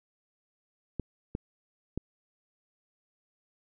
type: clicks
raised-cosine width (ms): 3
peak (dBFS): -19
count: 3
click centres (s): 0.997 / 1.351 / 1.976
effects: none